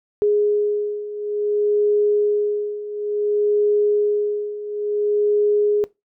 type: beating tone pair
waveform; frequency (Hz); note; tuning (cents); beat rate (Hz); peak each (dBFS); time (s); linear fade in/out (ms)
sine; 415.3 / 415.87; G#4 / G#4; 0 / +2; 0.57; -22 / -18; 0.22-5.84; 0
effects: noise-tail reverb RT60 0.2 s tail -20 dB re dry